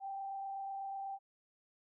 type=tone with frequency modulation; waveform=sine; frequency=784 Hz; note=G5; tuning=in tune; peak=-39 dBFS; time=0-1.19 s; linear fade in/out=50 ms; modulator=28.1 Hz; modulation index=0.39; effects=none